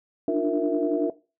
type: tone cluster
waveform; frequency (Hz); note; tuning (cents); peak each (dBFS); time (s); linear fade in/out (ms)
sine; 293.5 / 304.1 / 351.4 / 464.3 / 659; D4 / D#4 / F4 / A#4 / E5; -1 / -40 / +11 / -7 / -1; -27; 0.28-1.1; 2
effects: noise-tail reverb RT60 0.3 s tail -18 dB re dry + tanh soft clip ceiling -9 dBFS